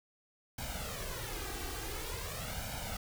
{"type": "noise with flanger", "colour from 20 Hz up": "pink", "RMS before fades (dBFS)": -40, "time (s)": [0.58, 2.97], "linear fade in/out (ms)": 5, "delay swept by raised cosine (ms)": [1.3, 2.6], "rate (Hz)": 0.47, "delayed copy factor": 0.75, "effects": []}